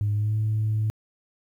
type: tone with pitch glide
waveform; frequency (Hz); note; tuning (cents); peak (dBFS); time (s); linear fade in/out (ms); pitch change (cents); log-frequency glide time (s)
sine; 103.8 to 108.21; G#2 to A2; 0 to -28; -20; 0.01-0.9; 0; +72; 0.13-0.36
effects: tanh soft clip ceiling -18 dBFS + 10-bit